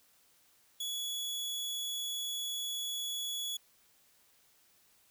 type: tone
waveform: sawtooth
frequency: 3387 Hz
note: G#7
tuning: 33 cents sharp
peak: -32 dBFS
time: 0.8-3.57 s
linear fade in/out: 5 ms
effects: white hiss -67 dBFS RMS until 5.1 s